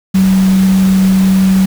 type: tone in noise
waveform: sine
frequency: 190 Hz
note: F#3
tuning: 46 cents sharp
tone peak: -6 dBFS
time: 0.14-1.66 s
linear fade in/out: 10 ms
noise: pink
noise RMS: -24 dBFS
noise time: 0.14-1.66 s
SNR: +15 dB
effects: none